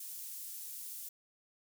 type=high-pass noise; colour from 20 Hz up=pink; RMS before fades=-45 dBFS; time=0-1.09 s; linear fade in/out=5 ms; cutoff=10000 Hz; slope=12 dB/octave; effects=none